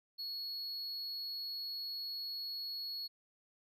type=tone; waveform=triangle; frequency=4350 Hz; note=C#8; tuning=33 cents flat; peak=-38 dBFS; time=0.18-3.08 s; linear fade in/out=20 ms; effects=none